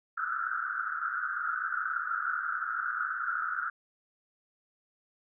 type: band-pass noise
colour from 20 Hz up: white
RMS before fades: -33 dBFS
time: 0.17-3.7 s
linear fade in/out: 5 ms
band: 1300 to 1500 Hz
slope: 96 dB/octave
effects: none